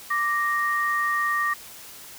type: tone pair together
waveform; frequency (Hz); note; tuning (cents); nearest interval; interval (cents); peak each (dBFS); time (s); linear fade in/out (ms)
sine; 1174.7 / 1862.8; D6 / A#6; 0 / -2; minor sixth; 798; -24; 0.1-1.54; 10
effects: white hiss -43 dBFS RMS until 2.18 s